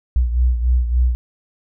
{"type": "beating tone pair", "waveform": "sine", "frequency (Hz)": [60.8, 64.3], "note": ["B1", "C2"], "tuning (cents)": [-26, -30], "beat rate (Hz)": 3.5, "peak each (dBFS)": [-14, -21], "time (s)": [0.16, 1.15], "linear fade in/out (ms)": 0, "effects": []}